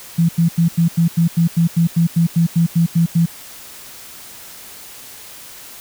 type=tone bursts; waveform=sine; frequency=167.6 Hz; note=E3; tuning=29 cents sharp; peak=-10 dBFS; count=16; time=0.18-3.26 s; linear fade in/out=10 ms; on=110 ms; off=88 ms; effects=white hiss -37 dBFS RMS until 5.8 s